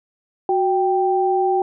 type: tone pair together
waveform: sine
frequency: 369.7 / 784 Hz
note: F#4 / G5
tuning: -1 / 0 cents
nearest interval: octave + minor second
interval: 1301 cents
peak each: -18 dBFS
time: 0.49-1.62 s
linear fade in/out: 2 ms
effects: none